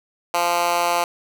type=tone with high-pass filter; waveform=10% pulse; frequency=173.4 Hz; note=F3; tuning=12 cents flat; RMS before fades=-20 dBFS; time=0.34-1.04 s; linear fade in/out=2 ms; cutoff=730 Hz; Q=1.3; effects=none